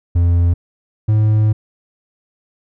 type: tone pair in turn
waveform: triangle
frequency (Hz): 86.2 / 107.64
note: F2 / A2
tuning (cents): -22 / -38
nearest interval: major third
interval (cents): 384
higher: second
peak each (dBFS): -8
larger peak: neither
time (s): 0.15-0.54 / 1.08-1.53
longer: second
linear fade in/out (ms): 10
effects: none